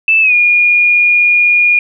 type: tone with pitch glide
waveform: sine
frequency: 2637 to 2432 Hz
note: E7 to D#7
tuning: 0 to -40 cents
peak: -6 dBFS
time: 0.08-1.79 s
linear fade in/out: 2 ms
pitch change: -140 cents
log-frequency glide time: 0.21-0.34 s
effects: none